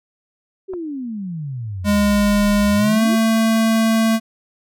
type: exponential two-way sweep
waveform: sine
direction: down then up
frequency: 392 to 37.33 to 392 Hz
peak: -24 dBFS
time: 0.68-3.16 s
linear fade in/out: 20 ms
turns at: 2.51 s
type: clicks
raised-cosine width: 1 ms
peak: -23 / -22 dBFS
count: 2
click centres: 0.735 / 0.738 s
type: tone with pitch glide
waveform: square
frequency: 205.1 to 223.7 Hz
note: G#3 to A3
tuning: -21 to +29 cents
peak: -14 dBFS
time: 1.84-4.2 s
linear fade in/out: 50 ms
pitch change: +150 cents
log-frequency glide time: 2.77-3.03 s
effects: none